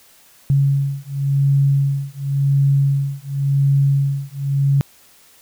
sine beating tone pair, 138.59 / 139.51 Hz, C#3 / C#3, 0 / +11 cents, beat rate 0.92 Hz, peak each -17 dBFS, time 0.5-4.81 s, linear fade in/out 0 ms, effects white hiss -50 dBFS RMS until 5.41 s

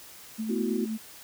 sine tone with tremolo, 220 Hz, A3, in tune, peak -28 dBFS, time 0.38-0.98 s, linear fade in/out 20 ms, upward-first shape sine, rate 9.6 Hz, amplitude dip 30%
sine chord, B suspended fourth, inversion none, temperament equal, 246.9 / 329.6 / 370 Hz, B3 / E4 / F#4, 0 / 0 / 0 cents, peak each -31 / -33 / -31 dBFS, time 0.49-0.86 s, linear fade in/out 10 ms
effects white hiss -48 dBFS RMS until 1.23 s

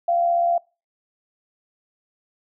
sine tone pair together, 689.8 / 766 Hz, F5 / G5, -22 / -40 cents, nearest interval major second, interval 182 cents, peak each -17 / -29 dBFS, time 0.08-0.58 s, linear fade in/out 5 ms, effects noise-tail reverb RT60 0.3 s tail -24 dB re dry

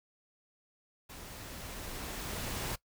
pink noise with level ramp, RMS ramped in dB -48 to -36 dBFS, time 1.09-2.76 s, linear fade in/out 10 ms, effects noise-tail reverb RT60 0.1 s tail -20 dB re dry

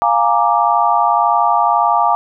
sine chord, Bb dominant seventh, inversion second, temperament equal, 698.5 / 830.6 / 932.3 / 1174.7 Hz, F5 / Ab5 / Bb5 / D6, 0 / 0 / 0 / 0 cents, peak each -16 dBFS, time 0.02-2.15 s, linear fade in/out 0 ms, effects none

